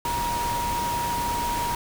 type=tone in noise; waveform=sine; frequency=949 Hz; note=A#5; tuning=31 cents sharp; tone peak=-25 dBFS; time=0.05-1.75 s; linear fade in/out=2 ms; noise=pink; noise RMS=-31 dBFS; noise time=0.05-1.75 s; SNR=+3 dB; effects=none